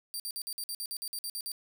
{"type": "tone bursts", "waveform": "15% pulse", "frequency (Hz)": 4694, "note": "D8", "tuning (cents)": -2, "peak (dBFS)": -28, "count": 13, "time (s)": [0.14, 1.518], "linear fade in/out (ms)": 0, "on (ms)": 58, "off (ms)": 52, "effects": []}